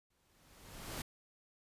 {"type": "noise with exponential growth", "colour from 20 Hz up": "pink", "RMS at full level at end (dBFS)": -40, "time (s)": [0.1, 1.02], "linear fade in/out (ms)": 5, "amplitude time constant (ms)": 200, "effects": ["resampled to 32000 Hz"]}